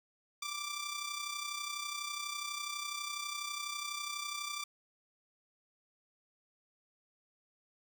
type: tone with amplitude modulation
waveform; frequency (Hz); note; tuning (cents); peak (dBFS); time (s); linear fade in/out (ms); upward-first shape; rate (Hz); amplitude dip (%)
10% pulse; 1174.7; D6; 0; -27; 0.42-4.64; 5; sine; 32.1; 55
effects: none